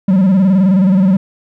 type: tone with vibrato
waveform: triangle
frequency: 189.6 Hz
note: F#3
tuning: 43 cents sharp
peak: -5 dBFS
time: 0.08-1.17 s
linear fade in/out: 5 ms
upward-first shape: square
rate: 19 Hz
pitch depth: 75 cents each way
effects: none